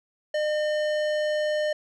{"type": "tone with tanh clipping", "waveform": "sine", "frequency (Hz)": 606, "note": "D#5", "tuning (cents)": -46, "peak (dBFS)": -25, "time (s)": [0.34, 1.73], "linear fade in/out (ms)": 5, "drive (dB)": 16, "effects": []}